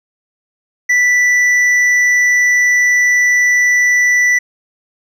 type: tone with hard clipping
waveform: sine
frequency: 1972 Hz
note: B6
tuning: 3 cents flat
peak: -10 dBFS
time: 0.89-4.39 s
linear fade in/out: 10 ms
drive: 5 dB
effects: none